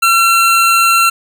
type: tone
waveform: 25% pulse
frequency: 1357 Hz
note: E6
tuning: 50 cents sharp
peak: -4 dBFS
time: 0.02-1.1 s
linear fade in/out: 10 ms
effects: none